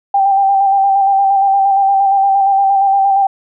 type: tone with vibrato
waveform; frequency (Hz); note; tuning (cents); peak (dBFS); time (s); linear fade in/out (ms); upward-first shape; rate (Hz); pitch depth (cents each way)
sine; 786; G5; +4; -8; 0.14-3.27; 5; square; 8.6; 23
effects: none